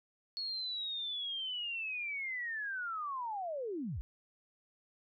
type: linear sweep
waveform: sine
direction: down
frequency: 4367 to 43.65 Hz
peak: -36 dBFS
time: 0.37-4.01 s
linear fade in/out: 0 ms
effects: none